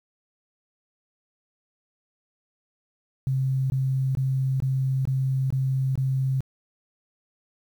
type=tone bursts; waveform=sine; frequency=132.7 Hz; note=C3; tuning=25 cents sharp; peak=-21 dBFS; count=7; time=3.27-6.406 s; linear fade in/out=0 ms; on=430 ms; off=21 ms; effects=9-bit